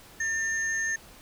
sine tone pair together, 1797 / 6404 Hz, A6 / G8, +36 / +36 cents, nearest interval octave + minor seventh, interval 2200 cents, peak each -26 / -33 dBFS, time 0.2-0.96 s, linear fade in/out 5 ms, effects tanh soft clip ceiling -19 dBFS + pink hiss -51 dBFS RMS until 1.21 s

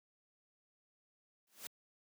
white noise with exponential growth, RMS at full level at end -42 dBFS, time 1.47-1.67 s, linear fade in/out 2 ms, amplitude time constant 43 ms, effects high-pass 150 Hz 12 dB/octave

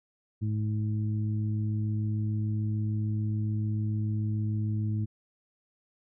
harmonic tone, 106.8 Hz, G#2, 49 cents sharp, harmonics 1 / 2 / 3, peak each -27 / -35 / -41 dBFS, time 0.41-5.06 s, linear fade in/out 20 ms, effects none

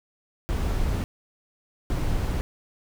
brown noise bursts at uneven times, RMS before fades -25 dBFS, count 2, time 0.49-1.04 / 1.9-2.41 s, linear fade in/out 0 ms, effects none

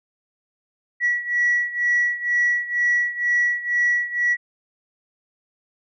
sine beating tone pair, 1935 / 1937.1 Hz, B6 / B6, -36 / -34 cents, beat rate 2.1 Hz, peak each -19 / -22 dBFS, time 1-4.37 s, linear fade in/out 50 ms, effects tanh soft clip ceiling -12 dBFS

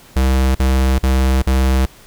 square tone bursts, 65.5 Hz, C2, 2 cents sharp, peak -12 dBFS, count 4, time 0.16-1.858 s, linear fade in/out 5 ms, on 390 ms, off 46 ms, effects pink hiss -44 dBFS RMS until 2.06 s

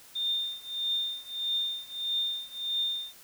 sine tone with tremolo, 3623 Hz, A7, 50 cents sharp, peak -25 dBFS, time 0.15-3.13 s, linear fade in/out 10 ms, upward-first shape triangle, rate 1.6 Hz, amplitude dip 95%, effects white hiss -53 dBFS RMS until 3.23 s

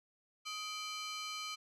20% pulse ring-modulated tone, 1800 Hz, A6, 39 cents sharp, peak -32 dBFS, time 0.45-1.56 s, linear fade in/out 20 ms, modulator 544 Hz, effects resampled to 24000 Hz

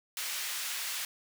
pink high-pass noise, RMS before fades -36 dBFS, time 0.17-1.05 s, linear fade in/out 2 ms, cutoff 1900 Hz, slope 12 dB/octave, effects none

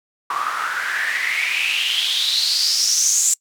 white noise with band-pass filter sweep, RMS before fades -20 dBFS, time 0.3-3.34 s, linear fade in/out 5 ms, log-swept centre 1100 to 7400 Hz, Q 7.3, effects noise-tail reverb RT60 0.1 s tail -24 dB re dry

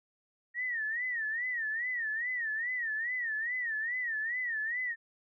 sine tone with vibrato, 1864.7 Hz, A#6, in tune, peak -31 dBFS, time 0.54-4.96 s, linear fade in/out 50 ms, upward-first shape sine, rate 2.4 Hz, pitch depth 140 cents each way, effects none

